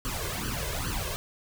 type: noise with flanger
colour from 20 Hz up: pink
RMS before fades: -32 dBFS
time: 0.05-1.16 s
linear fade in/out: 0 ms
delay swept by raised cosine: 0.66 to 1.96 ms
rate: 2.4 Hz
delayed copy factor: +0.85
effects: none